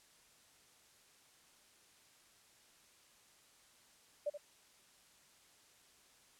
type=tone with echo; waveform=sine; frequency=587.3 Hz; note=D5; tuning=in tune; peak=-33 dBFS; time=4.26-4.3 s; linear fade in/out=10 ms; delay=77 ms; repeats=1; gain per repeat=-10 dB; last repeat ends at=4.377 s; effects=white hiss -66 dBFS RMS until 6.39 s + low-pass 10000 Hz 12 dB/octave